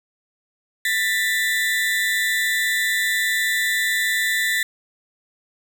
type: tone pair together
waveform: 35% pulse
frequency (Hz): 1776.6 / 1975.5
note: A6 / B6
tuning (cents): +16 / 0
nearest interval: major second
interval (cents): 184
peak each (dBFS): -20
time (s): 0.85-4.63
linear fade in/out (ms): 2
effects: none